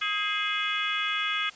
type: harmonic tone with a mistuned harmonic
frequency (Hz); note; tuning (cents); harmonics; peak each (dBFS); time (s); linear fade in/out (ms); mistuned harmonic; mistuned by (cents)
420; G#4; +19; 3 / 4 / 5 / 6 / 7 / 8; -32 / -34 / -32 / -33 / -35 / -33; 0.01-1.5; 10; 4; -62
effects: white hiss -50 dBFS RMS until 1.55 s + resampled to 16000 Hz